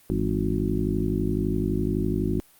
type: harmonic tone with a mistuned harmonic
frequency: 51.91 Hz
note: G#1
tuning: in tune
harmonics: 1 / 2 / 3 / 4 / 5 / 6 / 7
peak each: -30 / -30 / -30 / -30 / -30 / -30 / -30 dBFS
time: 0.1-2.4 s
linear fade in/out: 0 ms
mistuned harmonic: 3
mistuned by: +110 cents
effects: white hiss -56 dBFS RMS until 2.59 s + Opus 32 kbps